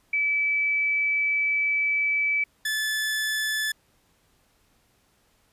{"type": "tone pair in turn", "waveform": ["sine", "sawtooth"], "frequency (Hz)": [2303, 1736.3], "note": ["D7", "A6"], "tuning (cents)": [-34, -23], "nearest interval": "perfect fourth", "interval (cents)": 489, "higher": "first", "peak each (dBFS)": -21, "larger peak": "neither", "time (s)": [[0.13, 2.44], [2.65, 3.72]], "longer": "first", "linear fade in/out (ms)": 5, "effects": ["pink hiss -65 dBFS RMS until 5.52 s", "resampled to 32000 Hz"]}